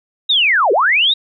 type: linear two-way sweep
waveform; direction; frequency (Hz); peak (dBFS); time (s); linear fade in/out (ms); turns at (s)
sine; down then up; 3855 to 358.6 to 3855; -10; 0.29-1.14; 10; 0.72
effects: none